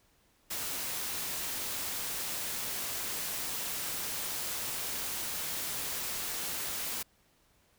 white noise, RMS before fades -36 dBFS, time 0.5-7.03 s, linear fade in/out 10 ms, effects pink hiss -68 dBFS RMS until 7.78 s

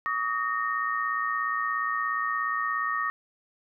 sine tone cluster, 1140 / 1257 / 1845 Hz, C#6 / D#6 / A#6, +48 / +17 / -18 cents, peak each -30 dBFS, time 0.06-3.1 s, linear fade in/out 0 ms, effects none

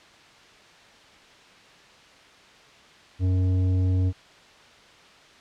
triangle tone with tanh clipping, 92.5 Hz, F#2, in tune, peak -21 dBFS, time 3.19-4.13 s, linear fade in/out 50 ms, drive 14 dB, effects white hiss -51 dBFS RMS until 5.4 s + low-pass 4000 Hz 12 dB/octave

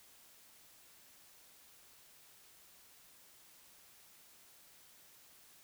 silence, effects white hiss -62 dBFS RMS until 5.63 s

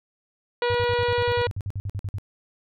harmonic tone, 482.9 Hz, B4, 39 cents flat, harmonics 1 / 2 / 3 / 4 / 5 / 6 / 7 / 8 / 9, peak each -22 / -28 / -32 / -34 / -36 / -38 / -39 / -40 / -41 dBFS, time 0.62-1.47 s, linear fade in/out 2 ms
sine tone bursts, 99.3 Hz, G2, 23 cents sharp, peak -26 dBFS, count 16, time 0.7-2.184 s, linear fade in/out 0 ms, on 44 ms, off 52 ms
effects none

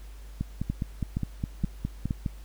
two click trains, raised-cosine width 5 ms, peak -15 / -16 dBFS, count 4 / 10, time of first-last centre 0.7-2.108 / 0.41-2.262 s, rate 2.13 / 4.86 Hz, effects added 50 Hz sine -41 dBFS peak until 2.44 s + pink hiss -56 dBFS RMS until 2.44 s

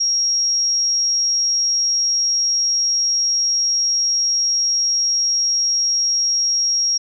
sine tone, 5600 Hz, F8, 4 cents sharp, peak -15 dBFS, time 0-6.98 s, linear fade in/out 10 ms, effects none

